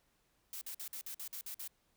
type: noise bursts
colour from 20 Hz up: blue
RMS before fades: -44 dBFS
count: 9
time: 0.53-1.677 s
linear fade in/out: 2 ms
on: 83 ms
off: 50 ms
effects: pink hiss -75 dBFS RMS until 1.96 s